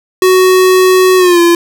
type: tone with pitch glide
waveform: square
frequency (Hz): 371.6 to 342.7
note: F#4 to F4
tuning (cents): +7 to -33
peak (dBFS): -5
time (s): 0.22-1.55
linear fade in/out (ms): 2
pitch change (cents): -140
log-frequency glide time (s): 1.17-1.4
effects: none